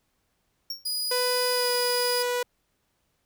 square tone with exponential decay, 5520 Hz, F8, 21 cents flat, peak -28 dBFS, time 0.7-0.87 s, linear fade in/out 5 ms, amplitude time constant 36 ms
sawtooth tone, 4930 Hz, D#8, 17 cents flat, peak -24 dBFS, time 0.85-2.23 s, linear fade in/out 10 ms
sawtooth tone with pitch glide, 497 to 490.4 Hz, B4 to B4, +11 to -12 cents, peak -21 dBFS, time 1.11-2.43 s, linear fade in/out 5 ms, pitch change -23 cents, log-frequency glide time 1.52-1.7 s
effects pink hiss -73 dBFS RMS until 3.25 s

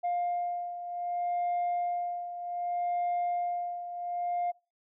sine beating tone pair, 704 / 704.65 Hz, F5 / F5, +14 / +15 cents, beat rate 0.65 Hz, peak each -29 / -34 dBFS, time 0.03-4.52 s, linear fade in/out 20 ms, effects noise-tail reverb RT60 0.3 s tail -24 dB re dry + tanh soft clip ceiling -25 dBFS

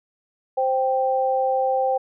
sine tone pair together, 523.3 / 784.1 Hz, C5 / G5, 0 / 0 cents, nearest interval perfect fifth, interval 700 cents, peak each -21 dBFS, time 0.57-1.98 s, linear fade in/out 10 ms, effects none

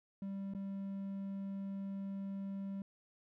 triangle tone with dropouts, 196 Hz, G3, in tune, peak -37 dBFS, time 0.22-2.82 s, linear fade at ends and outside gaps 2 ms, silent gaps 0.537-0.548 s, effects none

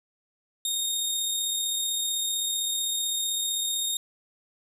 20% pulse tone with amplitude modulation, 3699 Hz, A#7, 14 cents flat, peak -19 dBFS, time 0.65-3.97 s, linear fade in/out 2 ms, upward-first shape sine, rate 35.7 Hz, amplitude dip 25%, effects none

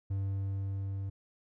triangle tone with level ramp, 97.7 Hz, G2, 5 cents flat, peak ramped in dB -28 to -32 dBFS, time 0.1-1.1 s, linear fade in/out 10 ms, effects none

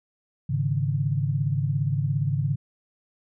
sine chord, Ab suspended fourth, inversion none, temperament just, 103.83 / 138.43 / 155.74 Hz, Ab2 / Db3 / Eb3, 0 / -2 / +2 cents, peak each -28 / -24 / -28 dBFS, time 0.49-2.56 s, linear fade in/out 10 ms, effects none

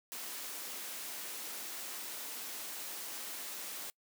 white high-pass noise, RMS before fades -43 dBFS, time 0.12-3.9 s, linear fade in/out 0 ms, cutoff 210 Hz, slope 24 dB/octave, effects noise-tail reverb RT60 0.1 s tail -25 dB re dry

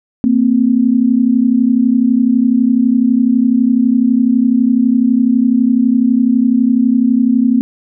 sine tone pair together, 229.3 / 261.3 Hz, A#3 / C4, -28 / -2 cents, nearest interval major second, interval 226 cents, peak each -11 dBFS, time 0.24-7.61 s, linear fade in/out 0 ms, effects none

